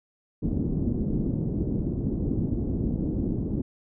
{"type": "low-pass noise", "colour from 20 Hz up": "white", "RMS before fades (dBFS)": -27, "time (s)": [0.42, 3.62], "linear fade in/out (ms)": 10, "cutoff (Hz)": 300, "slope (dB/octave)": 24, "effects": []}